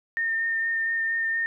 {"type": "tone with vibrato", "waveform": "sine", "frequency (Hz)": 1819, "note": "A#6", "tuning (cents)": -43, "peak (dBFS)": -23, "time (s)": [0.17, 1.46], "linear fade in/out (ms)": 0, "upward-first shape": "sine", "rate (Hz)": 4.3, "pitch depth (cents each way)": 13, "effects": []}